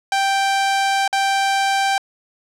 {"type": "tone with dropouts", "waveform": "sawtooth", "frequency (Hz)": 784, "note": "G5", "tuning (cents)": 0, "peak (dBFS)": -12, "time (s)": [0.12, 1.98], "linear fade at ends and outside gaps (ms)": 2, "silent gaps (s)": [1.078, 1.128], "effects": ["low-pass 8000 Hz 12 dB/octave"]}